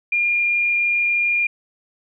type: tone with frequency modulation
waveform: sine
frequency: 2410 Hz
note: D7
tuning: 44 cents sharp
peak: -16 dBFS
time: 0.12-1.47 s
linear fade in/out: 5 ms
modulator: 27 Hz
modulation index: 0.43
effects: none